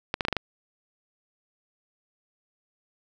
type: clicks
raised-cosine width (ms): 0.3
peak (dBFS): -9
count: 6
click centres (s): 0.141 / 0.208 / 0.251 / 0.284 / 0.327 / 0.367
effects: none